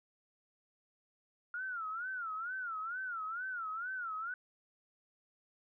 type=tone with vibrato; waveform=sine; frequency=1396.9 Hz; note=F6; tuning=in tune; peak=-37 dBFS; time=1.54-4.34 s; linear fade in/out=2 ms; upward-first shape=sine; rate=2.2 Hz; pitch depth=170 cents each way; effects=none